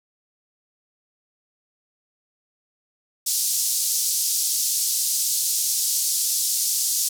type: band-pass noise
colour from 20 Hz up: pink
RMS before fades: -23 dBFS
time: 3.26-7.09 s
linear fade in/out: 10 ms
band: 5100 to 14000 Hz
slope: 24 dB/octave
effects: none